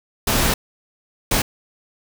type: noise bursts at uneven times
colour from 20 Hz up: pink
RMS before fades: -18 dBFS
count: 2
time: 0.27-0.54 / 1.31-1.42 s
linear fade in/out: 5 ms
effects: none